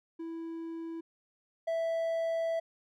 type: tone pair in turn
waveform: triangle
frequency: 329.6 / 659.2 Hz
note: E4 / E5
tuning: 0 / 0 cents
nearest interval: octave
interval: 1200 cents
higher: second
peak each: -35 / -27 dBFS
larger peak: second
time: 0.19-1.01 / 1.67-2.6 s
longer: second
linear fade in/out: 10 ms
effects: none